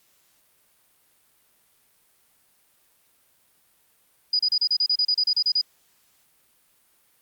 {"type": "tone bursts", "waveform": "sine", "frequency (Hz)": 4930, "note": "D#8", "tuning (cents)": -17, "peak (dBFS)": -18, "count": 14, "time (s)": [4.33, 5.614], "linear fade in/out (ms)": 5, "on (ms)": 62, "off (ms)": 32, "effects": ["white hiss -63 dBFS RMS until 7.21 s", "Opus 48 kbps"]}